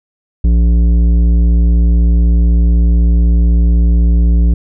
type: tone with tanh clipping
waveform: sine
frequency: 58 Hz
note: A#1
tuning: 8 cents flat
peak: -8 dBFS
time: 0.44-4.54 s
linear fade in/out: 5 ms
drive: 11 dB
effects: none